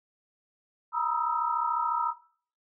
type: tone cluster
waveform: sine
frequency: 936 / 970 / 1258 / 1324 Hz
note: A#5 / B5 / D#6 / E6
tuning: +7 / -31 / +19 / +7 cents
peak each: -31 dBFS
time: 0.92-2.14 s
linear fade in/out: 50 ms
effects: noise-tail reverb RT60 0.5 s tail -19 dB re dry